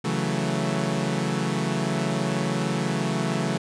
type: chord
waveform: sawtooth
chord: F# minor seventh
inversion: second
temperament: equal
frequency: 138.59 / 164.81 / 185 / 220 Hz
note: C#3 / E3 / F#3 / A3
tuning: 0 / 0 / 0 / 0 cents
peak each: -25 dBFS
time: 0.04-3.58 s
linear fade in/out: 10 ms
effects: resampled to 22050 Hz